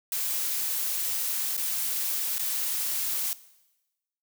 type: noise with dropouts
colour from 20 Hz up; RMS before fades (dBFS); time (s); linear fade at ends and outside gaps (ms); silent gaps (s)
blue; -29; 0.12-3.33; 1; 1.567-1.577 / 2.382-2.394
effects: noise-tail reverb RT60 1.0 s tail -18 dB re dry